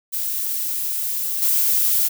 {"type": "noise with level steps", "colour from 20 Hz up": "violet", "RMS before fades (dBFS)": [-24, -18], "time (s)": [0.12, 2.09], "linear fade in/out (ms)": 20, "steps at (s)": 1.42, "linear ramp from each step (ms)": 5, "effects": []}